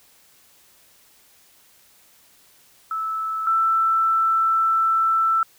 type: tone pair in turn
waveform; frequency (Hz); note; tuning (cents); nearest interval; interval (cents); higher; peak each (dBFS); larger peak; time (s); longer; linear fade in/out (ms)
sine; 1310 / 1329.1; E6 / E6; -11 / +14; unison; 25; second; -23 / -16; second; 2.91-3.47 / 3.47-5.43; second; 2
effects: white hiss -55 dBFS RMS until 5.58 s